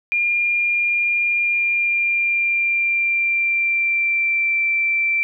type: tone with pitch glide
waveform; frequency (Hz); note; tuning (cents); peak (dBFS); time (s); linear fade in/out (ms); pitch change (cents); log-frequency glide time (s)
sine; 2407 to 2343; D7 to D7; +42 to -5; -16; 0.12-5.23; 0; -47; 1.29-4.64
effects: none